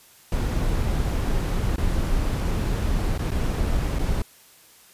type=noise with dropouts; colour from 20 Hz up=brown; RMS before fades=-23 dBFS; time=0.32-4.22 s; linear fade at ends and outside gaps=2 ms; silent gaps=1.761-1.781 / 3.178-3.191 / 3.307-3.316 / 3.987-3.992 s; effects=white hiss -52 dBFS RMS until 4.93 s + resampled to 32000 Hz

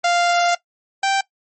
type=tone pair in turn; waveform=sawtooth; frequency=697 / 782.4 Hz; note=F5 / G5; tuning=-4 / -4 cents; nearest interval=major second; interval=200 cents; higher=second; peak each=-11 / -12 dBFS; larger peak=first; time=0.04-0.55 / 1.03-1.21 s; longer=first; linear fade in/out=5 ms; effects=noise-tail reverb RT60 0.1 s tail -19 dB re dry + MP3 32 kbps

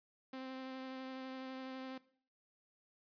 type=tone with vibrato; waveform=sawtooth; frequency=261.6 Hz; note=C4; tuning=in tune; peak=-40 dBFS; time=0.33-1.98 s; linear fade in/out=5 ms; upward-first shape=triangle; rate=12 Hz; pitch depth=14 cents each way; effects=noise-tail reverb RT60 0.5 s tail -18 dB re dry + resampled to 11025 Hz

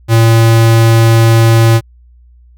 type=tone; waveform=square; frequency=114 Hz; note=A#2; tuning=38 cents flat; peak=-5 dBFS; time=0.08-1.81 s; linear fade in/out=50 ms; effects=added 60 Hz sine -39 dBFS peak until 2.57 s

